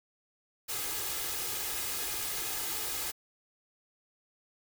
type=noise with comb filter; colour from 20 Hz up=white; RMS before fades=-35 dBFS; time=0.68-3.12 s; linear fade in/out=20 ms; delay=2.4 ms; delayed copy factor=+0.6; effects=none